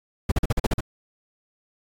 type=noise bursts; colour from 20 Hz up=brown; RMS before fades=-20 dBFS; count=8; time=0.29-0.807 s; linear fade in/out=5 ms; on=27 ms; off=43 ms; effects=AAC 48 kbps